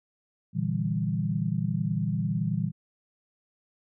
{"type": "chord", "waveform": "sine", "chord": "E half-diminished seventh", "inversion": "second", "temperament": "equal", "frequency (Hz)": [116.54, 146.83, 164.81, 196], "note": ["Bb2", "D3", "E3", "G3"], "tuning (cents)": [0, 0, 0, 0], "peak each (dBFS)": [-31, -32, -29, -31], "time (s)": [0.53, 2.72], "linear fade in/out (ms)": 50, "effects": []}